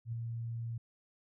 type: tone with ADSR envelope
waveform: sine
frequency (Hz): 115.9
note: A#2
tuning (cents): -10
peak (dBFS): -33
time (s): 0.05-0.78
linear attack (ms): 76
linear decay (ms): 6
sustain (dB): -3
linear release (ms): 6
effects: none